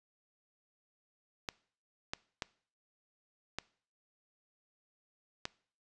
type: clicks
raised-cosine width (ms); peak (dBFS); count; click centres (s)
0.2; -18; 5; 1.488 / 2.135 / 2.422 / 3.586 / 5.454
effects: noise-tail reverb RT60 0.5 s tail -22 dB re dry + resampled to 22050 Hz